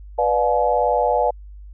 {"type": "chord", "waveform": "sine", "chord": "B diminished seventh", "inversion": "none", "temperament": "just", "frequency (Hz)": [493.9, 592.7, 711.2, 853.4], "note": ["B4", "D5", "F5", "Ab5"], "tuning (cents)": [0, 16, 31, 47], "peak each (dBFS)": -21, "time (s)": [0.18, 1.31], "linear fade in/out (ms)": 10, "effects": ["added 50 Hz sine -36 dBFS peak until 1.73 s"]}